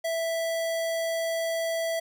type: tone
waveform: square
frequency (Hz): 659.3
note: E5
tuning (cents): 0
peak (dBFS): -27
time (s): 0.04-2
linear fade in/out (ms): 10
effects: none